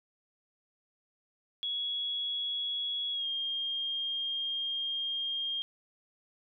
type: tone with pitch glide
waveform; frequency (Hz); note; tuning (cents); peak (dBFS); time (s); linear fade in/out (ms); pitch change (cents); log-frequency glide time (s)
sine; 3348 to 3219; G#7 to G7; +13 to +45; -31; 1.63-5.62; 0; -68; 3.12-3.27
effects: none